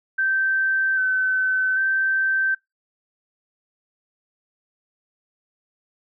sine tone with vibrato, 1539 Hz, G6, 32 cents flat, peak -18 dBFS, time 0.18-2.55 s, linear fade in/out 10 ms, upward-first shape square, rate 0.63 Hz, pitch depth 18 cents each way, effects noise-tail reverb RT60 0.2 s tail -26 dB re dry

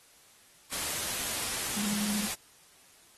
sine tone in noise, 207.7 Hz, G#3, in tune, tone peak -31 dBFS, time 1.76-2.27 s, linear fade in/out 20 ms, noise white, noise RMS -33 dBFS, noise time 0.71-2.35 s, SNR -1 dB, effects white hiss -59 dBFS RMS until 3.17 s + AAC 32 kbps

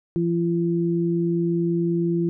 sine tone pair together, 170 / 340.7 Hz, F3 / F4, -46 / -43 cents, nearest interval octave, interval 1203 cents, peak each -22 dBFS, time 0.16-2.29 s, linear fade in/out 0 ms, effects none

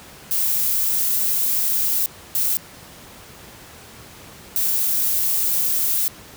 violet noise bursts at uneven times, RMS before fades -20 dBFS, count 3, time 0.31-2.06 / 2.35-2.57 / 4.56-6.08 s, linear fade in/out 0 ms, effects pink hiss -42 dBFS RMS until 6.36 s + high-pass 60 Hz 12 dB/octave

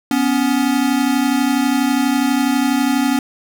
square tone pair together, 247.6 / 279.8 Hz, B3 / C#4, +5 / +16 cents, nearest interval major second, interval 211 cents, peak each -18 / -17 dBFS, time 0.11-3.19 s, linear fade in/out 2 ms, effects none

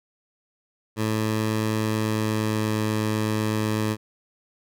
15% pulse tone with pitch glide, 109.1 to 108.03 Hz, A2 to A2, -14 to -31 cents, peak -16 dBFS, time 0.96-3.97 s, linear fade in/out 50 ms, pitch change -17 cents, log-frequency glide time 1.79-2.81 s, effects none

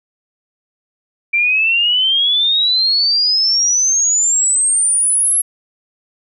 sine exponential sweep, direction up, 2341 to 11270 Hz, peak -11 dBFS, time 1.33-5.42 s, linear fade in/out 10 ms, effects none

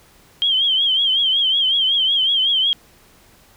sine tone with vibrato, 3179 Hz, G7, 24 cents sharp, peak -14 dBFS, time 0.42-2.73 s, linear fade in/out 0 ms, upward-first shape triangle, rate 5.4 Hz, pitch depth 100 cents each way, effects pink hiss -51 dBFS RMS until 3.56 s

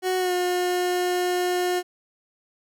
30% pulse tone with pitch glide, 370 to 359.1 Hz, F#4 to F4, 0 to +48 cents, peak -19 dBFS, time 0.02-1.83 s, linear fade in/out 50 ms, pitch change -52 cents, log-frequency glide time 0.18-0.33 s, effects none

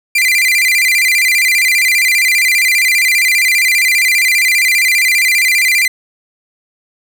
40% pulse tone with vibrato, 2203 Hz, C#7, 11 cents flat, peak -8 dBFS, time 0.15-5.88 s, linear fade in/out 5 ms, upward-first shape square, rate 15 Hz, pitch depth 130 cents each way, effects none

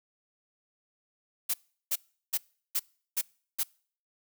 blue noise bursts, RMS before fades -28 dBFS, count 6, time 1.49-3.634 s, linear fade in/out 10 ms, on 49 ms, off 370 ms, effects noise-tail reverb RT60 0.5 s tail -26 dB re dry

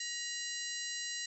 harmonic tone with a mistuned harmonic, 950 Hz, A#5, 33 cents sharp, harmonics 2 / 3 / 4 / 5 / 6 / 7 / 8, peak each -43 / -48 / -42 / -48 / -46 / -47 / -45 dBFS, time 0-1.26 s, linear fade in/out 5 ms, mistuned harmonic 4, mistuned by +95 cents, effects none

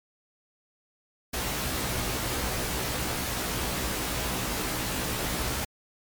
pink noise with comb filter, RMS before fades -30 dBFS, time 1.33-5.65 s, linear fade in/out 10 ms, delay 16 ms, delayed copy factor +1, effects MP3 96 kbps

